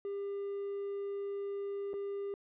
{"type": "tone with dropouts", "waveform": "triangle", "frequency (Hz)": 400.1, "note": "G4", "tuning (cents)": 35, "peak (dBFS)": -33, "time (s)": [0.05, 2.34], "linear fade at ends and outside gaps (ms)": 1, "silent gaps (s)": [1.933, 1.939], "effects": ["tanh soft clip ceiling -29 dBFS", "resampled to 8000 Hz"]}